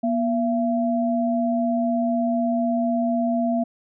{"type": "tone pair together", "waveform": "sine", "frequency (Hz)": [240, 676], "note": ["B3", "E5"], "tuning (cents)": [-49, 43], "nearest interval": "octave + tritone", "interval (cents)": 1792, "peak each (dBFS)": [-21, -23], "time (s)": [0.03, 3.64], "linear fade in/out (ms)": 10, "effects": []}